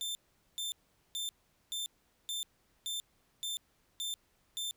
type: tone bursts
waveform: sawtooth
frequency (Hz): 3567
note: A7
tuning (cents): +23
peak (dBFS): -32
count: 9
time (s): 0.01-4.71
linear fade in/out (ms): 0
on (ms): 140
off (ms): 430
effects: pink hiss -72 dBFS RMS until 4.76 s